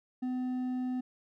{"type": "tone with hard clipping", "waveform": "triangle", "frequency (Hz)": 253, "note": "B3", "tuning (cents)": 42, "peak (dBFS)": -32, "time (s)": [0.22, 1.01], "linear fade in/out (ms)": 10, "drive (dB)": 7, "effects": []}